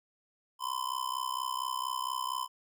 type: tone with amplitude modulation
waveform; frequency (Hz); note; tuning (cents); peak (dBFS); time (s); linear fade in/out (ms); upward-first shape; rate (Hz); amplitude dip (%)
square; 1022; C6; -41; -29; 0.59-2.48; 50; sine; 64.3; 95
effects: none